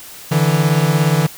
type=beating tone pair; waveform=45% pulse; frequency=146.5 / 163.5 Hz; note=D3 / E3; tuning=-4 / -14 cents; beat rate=17 Hz; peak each=-15 dBFS; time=0.31-1.27 s; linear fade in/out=10 ms; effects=white hiss -36 dBFS RMS until 1.37 s